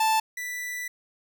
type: tone pair in turn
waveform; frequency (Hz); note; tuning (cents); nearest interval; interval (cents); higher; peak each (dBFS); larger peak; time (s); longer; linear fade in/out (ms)
45% pulse; 880 / 1975.5; A5 / B6; 0 / 0; octave + major second; 1400; second; -20 / -31; first; 0-0.2 / 0.37-0.88; second; 5
effects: none